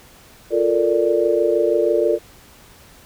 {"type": "chord", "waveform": "sine", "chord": "Bb major seventh", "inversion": "second", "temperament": "equal", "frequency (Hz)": [349.2, 440, 466.2, 587.3], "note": ["F4", "A4", "Bb4", "D5"], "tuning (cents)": [0, 0, 0, 0], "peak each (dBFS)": -20, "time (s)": [0.5, 2.19], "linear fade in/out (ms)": 50, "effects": ["pink hiss -47 dBFS RMS until 3.05 s"]}